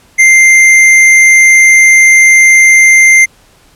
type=tone with tanh clipping; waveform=sine; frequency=2093 Hz; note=C7; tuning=in tune; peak=-3 dBFS; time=0.18-3.26 s; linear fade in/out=20 ms; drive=14 dB; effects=pink hiss -45 dBFS RMS until 3.75 s + low-pass 12000 Hz 12 dB/octave